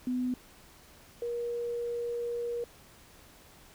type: tone pair in turn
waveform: sine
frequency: 250.9 / 475.1 Hz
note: B3 / A#4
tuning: +28 / +33 cents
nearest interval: major seventh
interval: 1105 cents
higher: second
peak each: -28 / -31 dBFS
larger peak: first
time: 0.07-0.34 / 1.22-2.64 s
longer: second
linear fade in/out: 2 ms
effects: pink hiss -56 dBFS RMS until 3.74 s